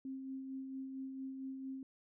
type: tone with tremolo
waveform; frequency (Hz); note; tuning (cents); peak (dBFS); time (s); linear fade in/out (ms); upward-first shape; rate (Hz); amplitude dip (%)
sine; 265.9; C4; +28; -40; 0.05-1.83; 2; sine; 4.4; 35
effects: none